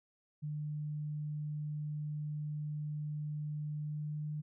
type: tone with pitch glide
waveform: sine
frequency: 150 to 151.04 Hz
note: D3 to D3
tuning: +37 to +49 cents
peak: -36 dBFS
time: 0.42-4.42 s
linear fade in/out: 20 ms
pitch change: +12 cents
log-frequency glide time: 3.83-4.31 s
effects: none